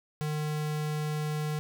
square tone, 151.8 Hz, D#3, 42 cents flat, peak -30 dBFS, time 0.21-1.59 s, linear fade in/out 0 ms, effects none

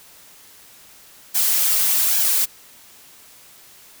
blue noise with flanger, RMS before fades -18 dBFS, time 1.34-2.46 s, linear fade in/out 20 ms, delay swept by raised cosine 1.2 to 4.8 ms, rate 1.2 Hz, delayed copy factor +0.6, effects white hiss -47 dBFS RMS until 4 s

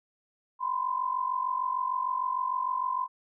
sine tone pair together, 991.4 / 1038 Hz, B5 / C6, +6 / -14 cents, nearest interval minor second, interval 80 cents, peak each -31 / -29 dBFS, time 0.59-3.08 s, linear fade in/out 50 ms, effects none

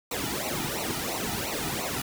pink noise with flanger, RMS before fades -31 dBFS, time 0.11-2.02 s, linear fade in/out 5 ms, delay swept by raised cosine 0.59 to 1.89 ms, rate 2.9 Hz, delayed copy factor -0.95, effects none

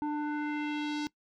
square tone with low-pass filter sweep, 297.6 Hz, D4, 23 cents sharp, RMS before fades -33 dBFS, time 0.02-1.07 s, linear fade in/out 0 ms, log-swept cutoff 880 to 5200 Hz, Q 1.9, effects noise-tail reverb RT60 0.1 s tail -21 dB re dry

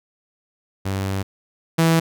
sawtooth tone pair in turn, 96.9 / 164.05 Hz, G2 / E3, -20 / -8 cents, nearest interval major sixth, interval 912 cents, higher second, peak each -18 / -10 dBFS, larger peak second, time 0.85-1.23 / 1.78-2 s, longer first, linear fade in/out 10 ms, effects none

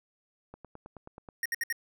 click train, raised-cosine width 1 ms, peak -31 dBFS, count 8, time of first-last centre 0.54-1.288 s, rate 9.36 Hz
square tone bursts, 1864.7 Hz, A#6, in tune, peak -29 dBFS, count 4, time 1.43-1.726 s, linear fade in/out 2 ms, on 26 ms, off 64 ms
effects none

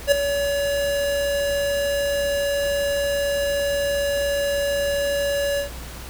square tone with ADSR envelope, 567 Hz, C#5, 39 cents sharp, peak -11 dBFS, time 0.07-5.7 s, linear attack 48 ms, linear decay 7 ms, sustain -10 dB, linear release 120 ms, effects added 60 Hz sine -36 dBFS peak until 6.09 s + pink hiss -38 dBFS RMS until 6.09 s

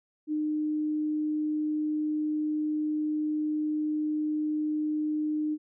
sine tone, 304.6 Hz, D#4, 37 cents flat, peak -26 dBFS, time 0.27-5.58 s, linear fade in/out 50 ms, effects none

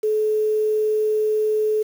sine tone with quantisation, 429.6 Hz, A4, 41 cents flat, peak -17 dBFS, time 0.03-1.83 s, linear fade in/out 10 ms, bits 7, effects none

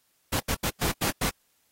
pink noise bursts at uneven times, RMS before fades -27 dBFS, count 6, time 0.32-0.4 / 0.48-0.55 / 0.63-0.7 / 0.81-0.92 / 1.01-1.11 / 1.21-1.3 s, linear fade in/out 10 ms, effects white hiss -69 dBFS RMS until 1.71 s + AAC 48 kbps

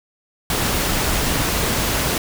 pink noise, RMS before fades -20 dBFS, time 0.5-2.18 s, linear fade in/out 2 ms, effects none

